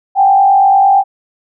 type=tone with frequency modulation; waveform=sine; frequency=786 Hz; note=G5; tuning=4 cents sharp; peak=-5 dBFS; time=0.15-1.04 s; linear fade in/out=50 ms; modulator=48.9 Hz; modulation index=0.66; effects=none